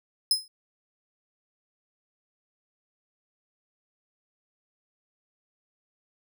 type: tone with exponential decay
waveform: sawtooth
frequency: 5100 Hz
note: D#8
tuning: 42 cents sharp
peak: -14 dBFS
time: 0.31-0.48 s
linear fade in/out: 2 ms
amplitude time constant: 36 ms
effects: none